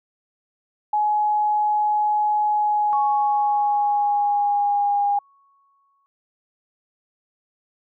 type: tone with pitch glide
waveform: sine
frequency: 842 to 812.8 Hz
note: G#5 to G#5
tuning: +24 to -38 cents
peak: -17 dBFS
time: 0.93-5.19 s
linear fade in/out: 5 ms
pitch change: -62 cents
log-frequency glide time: 2.46-5.06 s
type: tone with exponential decay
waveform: sine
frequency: 1108.7 Hz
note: C#6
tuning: in tune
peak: -24 dBFS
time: 2.93-6.06 s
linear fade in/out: 0 ms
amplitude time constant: 680 ms
effects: none